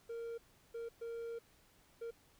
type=tone bursts at uneven times; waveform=triangle; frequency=463.7 Hz; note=A#4; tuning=9 cents flat; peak=-39 dBFS; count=4; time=0.09-0.38 / 0.74-0.89 / 1.01-1.39 / 2.01-2.11 s; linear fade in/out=10 ms; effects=pink hiss -68 dBFS RMS until 2.39 s